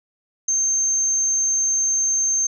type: tone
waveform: sine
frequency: 6330 Hz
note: G8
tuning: 16 cents sharp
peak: -17 dBFS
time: 0.48-2.47 s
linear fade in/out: 5 ms
effects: none